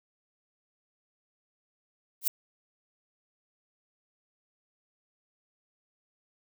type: noise with exponential growth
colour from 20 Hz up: violet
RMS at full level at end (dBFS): -19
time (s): 2.21-2.28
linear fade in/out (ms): 5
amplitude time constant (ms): 15
effects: none